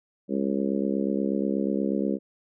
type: harmonic tone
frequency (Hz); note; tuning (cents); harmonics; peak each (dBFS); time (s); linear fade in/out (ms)
68.3; C#2; -25; 3 / 4 / 5 / 6 / 7 / 8; -27 / -29 / -31 / -33 / -34 / -35; 0.28-2.19; 50
effects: none